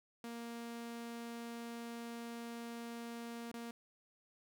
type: tone with dropouts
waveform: sawtooth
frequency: 233.9 Hz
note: A#3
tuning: 6 cents sharp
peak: -40 dBFS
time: 0.24-3.71 s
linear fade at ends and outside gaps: 2 ms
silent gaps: 3.516-3.54 s
effects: none